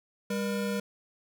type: tone pair together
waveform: square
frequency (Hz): 200 / 476.8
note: G3 / A#4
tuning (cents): +35 / +39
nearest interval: octave + minor third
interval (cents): 1504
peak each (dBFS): -31 / -34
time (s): 0.3-0.8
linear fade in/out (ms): 5
effects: none